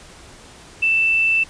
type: tone with quantisation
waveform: sine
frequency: 2659 Hz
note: E7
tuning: 14 cents sharp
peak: -14 dBFS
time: 0.82-1.44 s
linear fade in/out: 10 ms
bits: 7
effects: pink hiss -43 dBFS RMS until 1.49 s + resampled to 22050 Hz